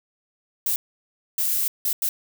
violet noise bursts at uneven times, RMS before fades -23 dBFS, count 4, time 0.66-0.76 / 1.38-1.68 / 1.85-1.93 / 2.02-2.09 s, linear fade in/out 2 ms, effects none

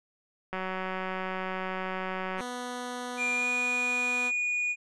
click train, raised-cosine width 0.5 ms, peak -19 dBFS, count 352, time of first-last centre 0.53-2.407 s, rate 187 Hz
10% pulse tone, 246.9 Hz, B3, in tune, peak -26 dBFS, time 2.37-4.32 s, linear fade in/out 50 ms
triangle tone with pitch glide, 2400 to 2453 Hz, D7 to D#7, +37 to -25 cents, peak -25 dBFS, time 3.17-4.76 s, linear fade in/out 50 ms, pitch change +38 cents, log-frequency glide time 3.35-3.47 s
effects resampled to 24000 Hz

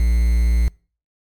triangle tone with quantisation, 58 Hz, A#1, 8 cents flat, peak -11 dBFS, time 0-0.68 s, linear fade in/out 0 ms, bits 6, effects noise-tail reverb RT60 0.4 s tail -25 dB re dry + MP3 96 kbps

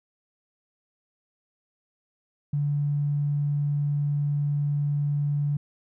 triangle tone with tanh clipping, 145 Hz, D3, 22 cents flat, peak -22 dBFS, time 2.53-5.57 s, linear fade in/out 5 ms, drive 3 dB, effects none

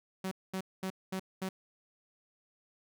sawtooth tone bursts, 188.9 Hz, F#3, 36 cents sharp, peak -30 dBFS, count 5, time 0.24-1.49 s, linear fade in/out 5 ms, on 74 ms, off 220 ms, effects none

